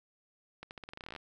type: accelerating click train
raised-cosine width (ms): 0.3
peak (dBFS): -28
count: 16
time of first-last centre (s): 0.63-1.162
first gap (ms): 79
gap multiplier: 0.87
effects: none